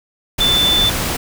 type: tone in noise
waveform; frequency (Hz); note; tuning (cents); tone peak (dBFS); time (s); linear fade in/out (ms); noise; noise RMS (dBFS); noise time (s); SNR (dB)
sine; 3520; A7; 0; -12; 0.4-0.9; 10; pink; -20; 0.38-1.17; +5
effects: none